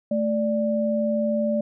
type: tone pair together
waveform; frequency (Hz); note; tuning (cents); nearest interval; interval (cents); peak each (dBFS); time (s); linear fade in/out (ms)
sine; 220 / 587.3; A3 / D5; 0 / 0; octave + perfect fourth; 1700; -23; 0.11-1.61; 5
effects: none